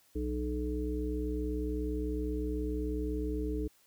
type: harmonic tone with a mistuned harmonic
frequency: 61.7 Hz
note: B1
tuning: 1 cent flat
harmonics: 1 / 3 / 5 / 7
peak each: -34 / -44 / -36 / -38 dBFS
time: 0.15-3.68 s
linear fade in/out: 10 ms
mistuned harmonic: 5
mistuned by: -24 cents
effects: white hiss -66 dBFS RMS until 3.86 s